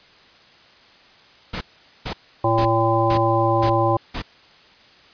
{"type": "noise bursts", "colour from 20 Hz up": "pink", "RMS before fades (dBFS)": -27, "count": 6, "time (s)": [1.53, 4.222], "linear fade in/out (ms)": 10, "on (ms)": 82, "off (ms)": 440}
{"type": "harmonic tone", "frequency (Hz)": 113.3, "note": "A#2", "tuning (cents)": -49, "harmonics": [1, 3, 5, 7, 9], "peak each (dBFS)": [-22, -22, -22, -22, -22], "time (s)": [2.44, 3.97], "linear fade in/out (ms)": 5}
{"effects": ["white hiss -50 dBFS RMS until 5.13 s", "resampled to 11025 Hz"]}